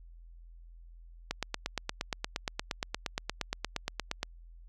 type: click train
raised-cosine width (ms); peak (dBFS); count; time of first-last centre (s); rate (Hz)
0.2; -14; 26; 1.31-4.231; 8.56
effects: added 42 Hz sine -49 dBFS peak until 4.68 s + AAC 48 kbps